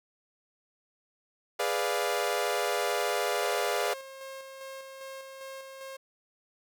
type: chord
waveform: sawtooth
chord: G# diminished seventh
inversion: none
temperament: equal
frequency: 415.3 / 493.9 / 587.3 / 698.5 Hz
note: G#4 / B4 / D5 / F5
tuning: 0 / 0 / 0 / 0 cents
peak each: -29 dBFS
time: 1.59-3.94 s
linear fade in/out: 10 ms
type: tone with tremolo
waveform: sawtooth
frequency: 536 Hz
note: C5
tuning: 42 cents sharp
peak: -36 dBFS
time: 3.41-5.97 s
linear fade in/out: 10 ms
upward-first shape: square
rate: 2.5 Hz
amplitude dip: 35%
effects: none